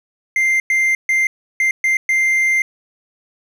triangle tone bursts at uneven times, 2093 Hz, C7, in tune, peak -11 dBFS, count 6, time 0.36-0.6 / 0.7-0.95 / 1.09-1.27 / 1.6-1.71 / 1.84-1.97 / 2.09-2.62 s, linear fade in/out 2 ms, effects none

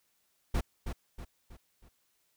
brown noise with echo, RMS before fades -27 dBFS, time 0.54-0.61 s, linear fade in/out 10 ms, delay 320 ms, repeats 4, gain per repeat -7 dB, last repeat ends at 1.89 s, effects white hiss -74 dBFS RMS until 2.36 s

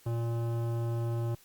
sine tone with hard clipping, 116.54 Hz, A#2, in tune, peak -31 dBFS, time 0.06-1.35 s, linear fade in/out 5 ms, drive 15 dB, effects white hiss -60 dBFS RMS until 1.44 s + Opus 48 kbps

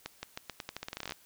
accelerating click train, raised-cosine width 0.2 ms, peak -20 dBFS, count 18, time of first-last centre 0.06-1.122 s, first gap 170 ms, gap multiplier 0.85, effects white hiss -61 dBFS RMS until 1.25 s

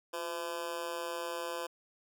25% pulse tone with amplitude modulation, 510 Hz, C5, 44 cents flat, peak -28 dBFS, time 0.13-1.67 s, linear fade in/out 10 ms, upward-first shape sine, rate 159 Hz, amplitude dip 100%, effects none

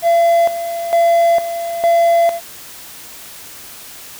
triangle tone with tremolo, 679 Hz, F5, 49 cents flat, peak -7 dBFS, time 0.02-2.41 s, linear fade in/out 50 ms, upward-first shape square, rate 1.1 Hz, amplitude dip 70%, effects white hiss -35 dBFS RMS until 4.19 s

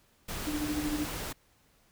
pink noise, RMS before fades -37 dBFS, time 0.28-1.33 s, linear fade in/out 10 ms
sine tone with tremolo, 299.5 Hz, D4, 34 cents sharp, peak -28 dBFS, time 0.46-1.06 s, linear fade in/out 20 ms, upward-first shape sine, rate 13 Hz, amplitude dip 65%
effects pink hiss -66 dBFS RMS until 1.91 s

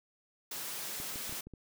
white high-pass noise, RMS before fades -40 dBFS, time 0.51-1.41 s, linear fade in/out 5 ms, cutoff 120 Hz, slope 96 dB/octave
clicks, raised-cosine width 3 ms, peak -34 dBFS, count 6, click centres 1.001 / 1.158 / 1.295 / 1.325 / 1.47 / 1.537 s
effects none

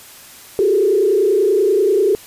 sine tone with frequency modulation, 401.5 Hz, G4, 41 cents sharp, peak -11 dBFS, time 0.59-2.15 s, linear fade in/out 0 ms, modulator 30.3 Hz, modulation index 1.3, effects white hiss -40 dBFS RMS until 2.26 s + resampled to 32000 Hz

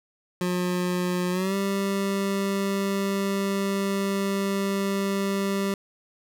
25% pulse tone with pitch glide, 179.5 to 196.88 Hz, F3 to G3, +48 to +8 cents, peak -20 dBFS, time 0.41-5.74 s, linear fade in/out 2 ms, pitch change +160 cents, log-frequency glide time 1.31-1.55 s, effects none

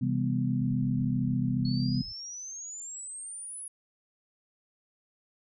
sine chord, C major seventh, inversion none, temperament equal with one note detuned, 130.81 / 164.81 / 199.42 / 246.9 Hz, C3 / E3 / G3 / B3, 0 / 0 / +30 / 0 cents, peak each -29 / -35 / -32 / -30 dBFS, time 0.01-2.02 s, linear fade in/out 10 ms
pink low-pass noise, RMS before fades -48 dBFS, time 0.6-2.13 s, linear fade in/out 10 ms, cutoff 140 Hz, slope 24 dB/octave
sine exponential sweep, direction up, 4343 to 10490 Hz, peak -38 dBFS, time 1.65-3.68 s, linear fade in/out 2 ms
effects none

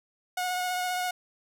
sawtooth tone with vibrato, 727 Hz, F#5, 31 cents flat, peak -24 dBFS, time 0.37-1.11 s, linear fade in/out 5 ms, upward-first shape sine, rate 15 Hz, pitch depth 14 cents each way, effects none

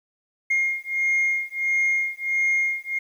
sine beating tone pair, 2133 / 2134.5 Hz, C7 / C7, +33 / +34 cents, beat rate 1.5 Hz, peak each -22 dBFS, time 0.5-2.99 s, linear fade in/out 10 ms, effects tanh soft clip ceiling -16 dBFS + 9-bit

